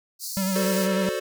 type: high-pass noise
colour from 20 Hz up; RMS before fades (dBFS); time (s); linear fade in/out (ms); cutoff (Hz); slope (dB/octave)
pink; -33; 0.19-0.89; 50; 4200; 96
type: tone with vibrato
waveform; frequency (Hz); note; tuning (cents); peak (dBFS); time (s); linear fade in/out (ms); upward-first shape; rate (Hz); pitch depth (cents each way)
square; 191; G3; -45; -24; 0.37-1.09; 0; triangle; 10; 52
type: chord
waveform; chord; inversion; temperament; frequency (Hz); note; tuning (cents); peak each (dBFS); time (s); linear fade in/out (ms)
square; D dominant seventh; first; equal with one note detuned; 370 / 440 / 523.3 / 582.9; F#4 / A4 / C5 / D5; 0 / 0 / 0 / -13; -32; 0.55-1.2; 10
effects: none